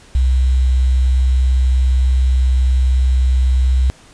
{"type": "tone with quantisation", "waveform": "sine", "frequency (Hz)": 64.2, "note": "C2", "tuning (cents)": -32, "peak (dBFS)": -10, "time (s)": [0.15, 3.9], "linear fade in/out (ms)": 0, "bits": 6, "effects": ["pink hiss -45 dBFS RMS until 4.13 s", "resampled to 22050 Hz"]}